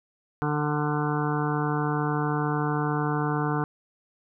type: harmonic tone with a mistuned harmonic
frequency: 148.9 Hz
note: D3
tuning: 24 cents sharp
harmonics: 1 / 2 / 3 / 5 / 6 / 7 / 8 / 9 / 10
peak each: -27 / -30 / -32 / -34 / -35 / -35 / -36 / -37 / -37 dBFS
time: 0.42-3.64 s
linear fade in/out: 0 ms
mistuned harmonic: 9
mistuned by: +17 cents
effects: none